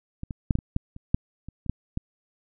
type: clicks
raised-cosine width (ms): 5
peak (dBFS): -21 / -20 / -8 / -10 / -21 / -11 / -28 / -7 / -26 / -26 / -11 / -15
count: 12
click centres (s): 0.234 / 0.308 / 0.508 / 0.554 / 0.588 / 0.764 / 0.964 / 1.145 / 1.486 / 1.663 / 1.696 / 1.974
effects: none